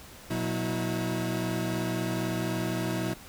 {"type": "tone cluster", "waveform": "30% pulse", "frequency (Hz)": [120.4, 182.9, 322], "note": ["B2", "F#3", "E4"], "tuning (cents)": [-44, -20, -41], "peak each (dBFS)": -30, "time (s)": [0.3, 3.14], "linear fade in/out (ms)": 10, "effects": ["pink hiss -48 dBFS RMS until 3.28 s"]}